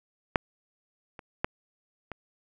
clicks, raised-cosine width 0.5 ms, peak -6 / -27 / -10 / -22 dBFS, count 4, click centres 0.358 / 1.192 / 1.445 / 2.117 s, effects none

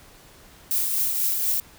violet noise with tremolo, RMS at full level -22 dBFS, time 0.71-1.6 s, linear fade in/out 0 ms, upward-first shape triangle, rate 4.1 Hz, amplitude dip 40%, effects pink hiss -50 dBFS RMS until 1.78 s

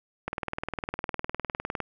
click train, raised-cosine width 0.5 ms, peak -15 dBFS, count 31, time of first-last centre 0.28-1.803 s, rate 19.7 Hz, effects none

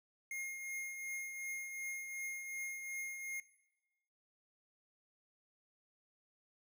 square tone with tremolo, 2138 Hz, C7, 37 cents sharp, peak -39 dBFS, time 0.31-3.4 s, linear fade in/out 2 ms, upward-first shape triangle, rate 2.7 Hz, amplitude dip 50%, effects noise-tail reverb RT60 1.0 s tail -18 dB re dry

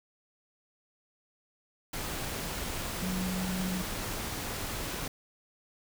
sine tone in noise, 185 Hz, F#3, in tune, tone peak -31 dBFS, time 3.02-3.82 s, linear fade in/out 5 ms, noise pink, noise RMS -36 dBFS, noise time 1.93-5.08 s, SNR +2 dB, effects none

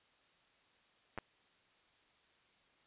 clicks, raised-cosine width 0.5 ms, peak -26 dBFS, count 2, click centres 1.177 / 1.186 s, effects white hiss -70 dBFS RMS until 2.86 s + resampled to 8000 Hz

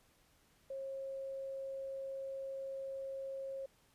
sine tone, 540 Hz, C#5, 45 cents flat, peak -40 dBFS, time 0.7-3.66 s, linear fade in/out 5 ms, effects pink hiss -70 dBFS RMS until 3.94 s + resampled to 32000 Hz

